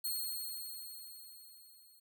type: tone with level ramp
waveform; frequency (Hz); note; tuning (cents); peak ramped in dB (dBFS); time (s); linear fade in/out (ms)
5% pulse; 4278; C8; +38; -27 to -54; 0.04-2; 10
effects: none